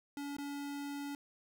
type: tone with dropouts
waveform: square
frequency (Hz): 284.7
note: C#4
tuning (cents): +46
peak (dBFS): -40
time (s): 0.17-1.15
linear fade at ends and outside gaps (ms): 1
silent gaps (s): 0.367-0.384
effects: none